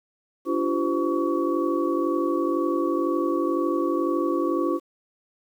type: tone cluster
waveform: sine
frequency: 288.7 / 340.6 / 382.6 / 515 / 1128 Hz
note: D4 / F4 / G4 / C5 / C#6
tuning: -30 / -43 / -42 / -28 / +30 cents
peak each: -27 / -24 / -31 / -30 / -30 dBFS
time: 0.45-4.8 s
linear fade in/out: 50 ms
effects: 9-bit